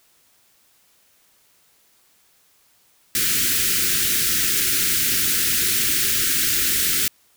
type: band-stop noise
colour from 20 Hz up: white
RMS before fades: -20 dBFS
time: 3.15-7.08 s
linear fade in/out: 2 ms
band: 420 to 1400 Hz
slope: 48 dB/octave
effects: white hiss -59 dBFS RMS until 7.36 s